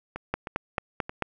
two click trains, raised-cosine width 0.5 ms, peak -11 / -19 dBFS, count 5 / 4, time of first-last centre 0.34-1.223 / 0.16-1.095 s, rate 4.53 / 3.21 Hz, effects none

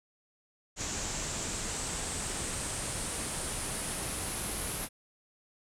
pink noise with low-pass filter sweep, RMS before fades -36 dBFS, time 0.76-4.89 s, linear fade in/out 50 ms, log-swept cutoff 7100 to 11000 Hz, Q 4.3, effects none

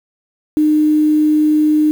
sine tone with quantisation, 304.8 Hz, D#4, 36 cents flat, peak -9 dBFS, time 0.57-1.91 s, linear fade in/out 0 ms, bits 6, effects none

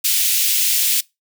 white high-pass noise, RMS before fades -17 dBFS, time 0.04-1.01 s, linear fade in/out 10 ms, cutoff 2400 Hz, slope 24 dB/octave, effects noise-tail reverb RT60 0.2 s tail -22 dB re dry

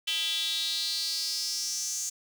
square tone with high-pass filter sweep, 180 Hz, F#3, 47 cents flat, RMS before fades -31 dBFS, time 0.07-2.1 s, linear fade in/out 10 ms, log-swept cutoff 3100 to 6600 Hz, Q 6.1, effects none

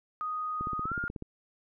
sine tone with pitch glide, 1244.5 to 1413.1 Hz, D#6 to F6, 0 to +20 cents, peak -31 dBFS, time 0.21-1.08 s, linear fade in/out 0 ms, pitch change +220 cents, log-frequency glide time 0.83-0.95 s
click train, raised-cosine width 3 ms, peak -25 dBFS, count 11, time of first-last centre 0.61-1.223 s, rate 16.3 Hz
effects none

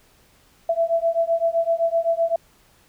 sine beating tone pair, 663 / 670.8 Hz, E5 / E5, +10 / +30 cents, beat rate 7.8 Hz, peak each -21 dBFS, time 0.69-2.36 s, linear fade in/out 5 ms, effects pink hiss -57 dBFS RMS until 2.88 s

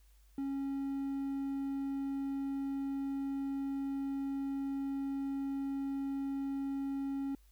triangle tone, 274.6 Hz, C#4, 16 cents flat, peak -32 dBFS, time 0.38-7.35 s, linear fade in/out 2 ms, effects added 50 Hz sine -60 dBFS peak until 7.51 s + white hiss -72 dBFS RMS until 7.51 s

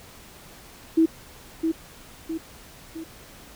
sine tone with echo, 324.3 Hz, E4, 28 cents flat, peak -14 dBFS, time 0.97-1.06 s, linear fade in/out 10 ms, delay 660 ms, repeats 3, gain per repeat -6 dB, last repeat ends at 3.04 s, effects pink hiss -47 dBFS RMS until 3.55 s

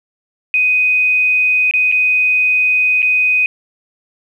sine tone with dropouts, 2500 Hz, D#7, 8 cents sharp, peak -10 dBFS, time 0.54-3.46 s, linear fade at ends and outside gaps 1 ms, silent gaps 1.711-1.737 / 1.916-1.923 / 3.02-3.027 s, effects 8-bit

